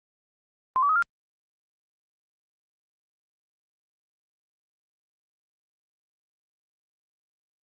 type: tone with pitch steps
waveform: sine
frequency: 1039 / 1146.2 / 1264.5 / 1394.9 Hz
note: C6 / D6 / D#6 / F6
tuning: -12 / -42 / +28 / -2 cents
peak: -19 dBFS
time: 0.76-1.024 s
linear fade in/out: 0 ms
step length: 66 ms
effects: Opus 24 kbps